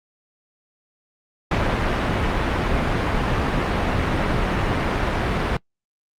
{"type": "low-pass noise", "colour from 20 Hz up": "pink", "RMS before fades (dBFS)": -21, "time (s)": [1.51, 5.57], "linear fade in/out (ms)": 5, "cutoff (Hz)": 2300, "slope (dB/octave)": 12, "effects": ["noise-tail reverb RT60 0.1 s tail -24 dB re dry", "Opus 48 kbps"]}